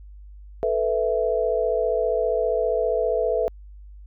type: chord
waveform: sine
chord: A suspended second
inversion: none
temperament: just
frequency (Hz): 440 / 495 / 660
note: A4 / B4 / E5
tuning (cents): 0 / +4 / +2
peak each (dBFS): -24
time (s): 0.63-3.48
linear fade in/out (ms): 0
effects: added 50 Hz sine -40 dBFS peak until 4.06 s